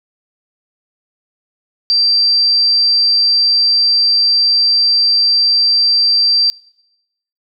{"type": "tone", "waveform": "sine", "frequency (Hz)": 4699, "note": "D8", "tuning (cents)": 0, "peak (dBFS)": -9, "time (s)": [1.9, 6.5], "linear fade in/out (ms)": 0, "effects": ["noise-tail reverb RT60 0.9 s tail -25 dB re dry"]}